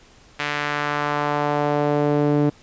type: tone with band-pass filter sweep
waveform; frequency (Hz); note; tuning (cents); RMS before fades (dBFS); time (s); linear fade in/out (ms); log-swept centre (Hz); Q
sawtooth; 146.83; D3; 0; -21; 0.39-2.5; 10; 2200 to 320; 1.3
effects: pink hiss -51 dBFS RMS until 2.62 s + resampled to 16000 Hz